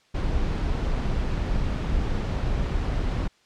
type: noise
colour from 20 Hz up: brown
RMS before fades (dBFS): -25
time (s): 0.14-3.28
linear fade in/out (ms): 10
effects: white hiss -61 dBFS RMS until 3.45 s + low-pass 5000 Hz 12 dB/octave